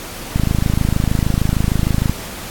click train, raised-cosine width 5 ms, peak -3 dBFS, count 47, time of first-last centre 0.36-2.096 s, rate 26.5 Hz, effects pink hiss -30 dBFS RMS until 2.5 s + AAC 64 kbps

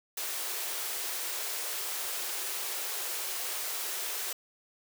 white high-pass noise, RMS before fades -35 dBFS, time 0.17-4.33 s, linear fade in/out 5 ms, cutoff 340 Hz, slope 96 dB/octave, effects none

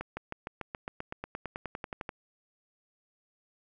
accelerating click train, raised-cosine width 0.5 ms, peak -21 dBFS, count 19, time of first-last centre 0.01-2.092 s, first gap 160 ms, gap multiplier 0.96, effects none

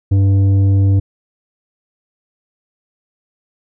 sine tone with tanh clipping, 97.9 Hz, G2, 2 cents flat, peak -10 dBFS, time 0.11-1 s, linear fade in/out 10 ms, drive 8 dB, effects none

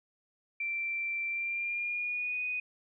sine tone with pitch glide, 2349 to 2486 Hz, D7 to D#7, 0 to -2 cents, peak -31 dBFS, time 0.6-2.6 s, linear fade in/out 5 ms, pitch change +98 cents, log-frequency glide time 1.28-2.44 s, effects none

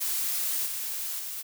blue noise with level steps, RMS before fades -29 / -33 / -36 dBFS, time 0-1.43 s, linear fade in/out 20 ms, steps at 0.66 / 1.19 s, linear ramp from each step 5 ms, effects none

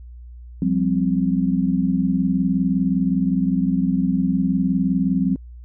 sine chord, F suspended second, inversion none, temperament equal with one note detuned, 176.44 / 196 / 261.6 Hz, F3 / G3 / C4, +18 / 0 / 0 cents, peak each -21 / -21 / -21 dBFS, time 0.62-5.36 s, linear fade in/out 2 ms, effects added 60 Hz sine -36 dBFS peak until 5.64 s

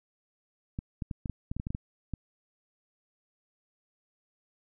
clicks, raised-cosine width 5 ms, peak -21 dBFS, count 12, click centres 0.789 / 1.022 / 1.112 / 1.258 / 1.297 / 1.515 / 1.566 / 1.599 / 1.669 / 1.705 / 1.749 / 2.137 s, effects none

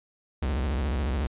45% pulse tone with vibrato, 68.5 Hz, C#2, 20 cents flat, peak -25 dBFS, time 0.42-1.27 s, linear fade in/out 5 ms, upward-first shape sine, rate 14 Hz, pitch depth 240 cents each way, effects resampled to 8000 Hz

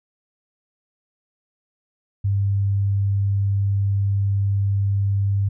sine tone, 99.4 Hz, G2, 25 cents sharp, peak -17 dBFS, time 2.24-5.49 s, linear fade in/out 10 ms, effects none

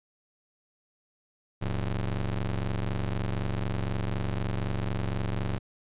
30% pulse ring-modulated tone, 69.6 Hz, C#2, 8 cents sharp, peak -22 dBFS, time 1.61-5.59 s, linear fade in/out 20 ms, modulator 46.8 Hz, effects resampled to 8000 Hz

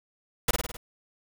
pink noise with echo, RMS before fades -22 dBFS, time 0.48-0.51 s, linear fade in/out 5 ms, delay 52 ms, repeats 5, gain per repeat -4 dB, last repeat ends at 0.77 s, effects none

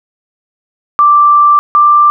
sine tone pair in turn, 1174.7 / 1181.2 Hz, D6 / D6, 0 / +10 cents, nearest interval unison, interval 10 cents, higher second, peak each -3 dBFS, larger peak neither, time 0.99-1.59 / 1.75-2.1 s, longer first, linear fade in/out 0 ms, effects none

